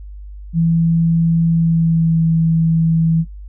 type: tone with pitch glide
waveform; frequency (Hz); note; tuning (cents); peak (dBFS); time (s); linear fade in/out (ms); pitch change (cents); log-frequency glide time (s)
sine; 165.9 to 163.33; E3 to E3; +11 to -16; -11; 0.53-3.25; 50; -27; 1.5-2.21
effects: noise-tail reverb RT60 0.1 s tail -17 dB re dry + added 50 Hz sine -30 dBFS peak until 3.48 s